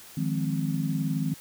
sine chord, F minor seventh, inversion third, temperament equal, 155.56 / 174.61 / 207.7 / 261.6 Hz, Eb3 / F3 / Ab3 / C4, 0 / 0 / 0 / 0 cents, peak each -28 / -32 / -33 / -31 dBFS, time 0.17-1.34 s, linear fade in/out 5 ms, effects white hiss -48 dBFS RMS until 1.4 s

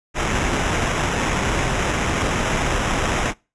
pink noise with sample-and-hold, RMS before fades -21 dBFS, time 0.14-3.34 s, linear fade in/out 50 ms, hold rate 4410 Hz, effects noise-tail reverb RT60 0.3 s tail -25 dB re dry + resampled to 22050 Hz

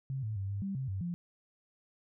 sine tone with pitch steps, 134 / 108.3 / 97.4 / 99.9 / 195.8 / 132.5 / 96.2 / 173.9 Hz, C3 / A2 / G2 / G2 / G3 / C3 / G2 / F3, +42 / -27 / -11 / +33 / -2 / +22 / -32 / -7 cents, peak -33 dBFS, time 0.1-1.14 s, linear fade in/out 0 ms, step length 130 ms, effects none

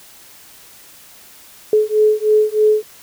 sine beating tone pair, 426.3 / 429.5 Hz, G#4 / A4, +45 / -42 cents, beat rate 3.2 Hz, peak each -14 dBFS, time 1.73-2.83 s, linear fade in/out 2 ms, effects white hiss -43 dBFS RMS until 3.02 s

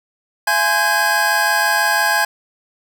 square tone cluster, 678 / 839 / 1038 / 1556 / 1642 Hz, E5 / G#5 / C6 / G6 / G#6, +49 / +17 / -14 / -13 / -20 cents, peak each -25 / -20 / -25 / -23 / -18 dBFS, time 0.47-2.25 s, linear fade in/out 5 ms, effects none

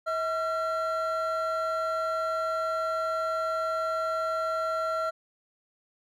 triangle tone pair together, 643.3 / 1363 Hz, E5 / F6, -42 / -43 cents, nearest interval octave + minor second, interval 1299 cents, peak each -27 dBFS, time 0.06-5.11 s, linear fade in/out 20 ms, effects tanh soft clip ceiling -18 dBFS

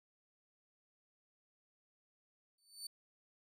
25% pulse tone with exponential growth, 4526 Hz, C#8, 35 cents sharp, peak -36 dBFS, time 2.58-2.87 s, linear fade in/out 5 ms, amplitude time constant 63 ms, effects none

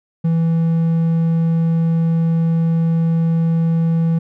triangle tone, 164.81 Hz, E3, in tune, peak -11 dBFS, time 0.24-4.19 s, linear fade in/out 10 ms, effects none

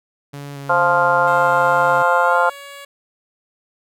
sawtooth tone with vibrato, 141 Hz, C#3, 30 cents sharp, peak -26 dBFS, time 0.33-2.03 s, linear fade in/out 10 ms, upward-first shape square, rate 2.2 Hz, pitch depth 16 cents each way
harmonic tone, 174.61 Hz, F3, in tune, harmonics 3 / 4 / 5 / 6 / 7 / 8, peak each -19 / -20 / -19 / -19 / -26 / -18 dBFS, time 0.69-2.5 s, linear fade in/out 10 ms
10% pulse tone with pitch glide, 528 to 562.6 Hz, C5 to C#5, +16 to +26 cents, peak -26 dBFS, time 1.27-2.85 s, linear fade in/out 5 ms, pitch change +110 cents, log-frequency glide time 2.22-2.37 s
effects none

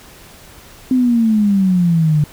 sine exponential sweep, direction down, 260.5 to 146.83 Hz, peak -10 dBFS, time 0.91-2.24 s, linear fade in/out 2 ms, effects pink hiss -41 dBFS RMS until 2.32 s

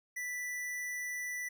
square tone, 1975.5 Hz, B6, in tune, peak -37 dBFS, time 0.16-1.49 s, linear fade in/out 10 ms, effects none

